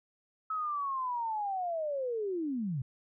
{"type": "linear sweep", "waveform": "sine", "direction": "down", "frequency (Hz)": [1295, 119], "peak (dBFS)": -31, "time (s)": [0.5, 2.82], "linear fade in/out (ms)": 5, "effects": []}